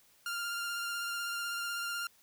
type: tone with vibrato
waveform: sawtooth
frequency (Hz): 1396.9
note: F6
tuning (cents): 0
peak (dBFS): -31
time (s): 0.26-2.07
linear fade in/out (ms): 2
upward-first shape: sine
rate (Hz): 16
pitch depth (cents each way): 16
effects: white hiss -65 dBFS RMS until 2.22 s